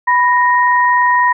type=tone pair together; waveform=sine; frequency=987.8 / 1864.7 Hz; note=B5 / A#6; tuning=0 / 0 cents; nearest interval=major seventh; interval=1100 cents; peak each=-10 / -14 dBFS; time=0.07-1.33 s; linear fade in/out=10 ms; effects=none